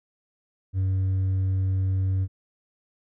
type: tone with hard clipping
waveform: triangle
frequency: 94.9 Hz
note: F#2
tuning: 44 cents sharp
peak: -20 dBFS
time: 0.73-2.28 s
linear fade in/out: 50 ms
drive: 1 dB
effects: none